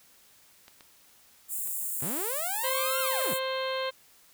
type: clicks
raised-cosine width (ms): 0.2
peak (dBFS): -32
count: 4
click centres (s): 0.681 / 0.808 / 1.674 / 2.007
type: high-pass noise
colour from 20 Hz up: white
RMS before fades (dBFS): -33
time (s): 1.48-3.4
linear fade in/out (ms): 50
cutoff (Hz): 7100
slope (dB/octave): 96
type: linear two-way sweep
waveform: sawtooth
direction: up then down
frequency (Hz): 116.54 to 1425 to 116.54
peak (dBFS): -30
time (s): 2.02-3.34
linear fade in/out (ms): 5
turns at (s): 3
type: harmonic tone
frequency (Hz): 525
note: C5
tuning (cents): +6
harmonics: 1 / 2 / 3 / 4 / 5 / 6 / 7 / 8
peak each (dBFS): -31 / -35 / -39 / -41 / -43 / -40 / -44 / -41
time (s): 2.63-3.91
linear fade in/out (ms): 20
effects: white hiss -59 dBFS RMS until 4.33 s